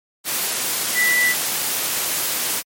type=tone in noise; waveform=sine; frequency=1975.5 Hz; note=B6; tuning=in tune; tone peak=-15 dBFS; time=0.94-1.35 s; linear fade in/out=50 ms; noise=white; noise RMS=-22 dBFS; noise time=0.24-2.63 s; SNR=+4 dB; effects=high-pass 150 Hz 12 dB/octave + MP3 64 kbps